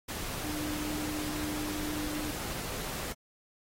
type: tone in noise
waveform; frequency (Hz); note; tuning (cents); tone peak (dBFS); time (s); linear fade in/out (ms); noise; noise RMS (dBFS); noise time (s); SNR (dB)
sine; 301.6; D4; +46; -35; 0.44-2.31; 10; pink; -38; 0.08-3.13; 0
effects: AAC 48 kbps